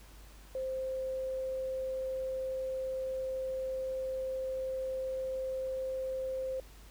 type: tone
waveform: sine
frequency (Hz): 523.3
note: C5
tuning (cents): 0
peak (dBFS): -33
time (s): 0.55-6.6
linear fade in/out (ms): 2
effects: added 50 Hz sine -52 dBFS peak until 6.9 s + pink hiss -58 dBFS RMS until 6.9 s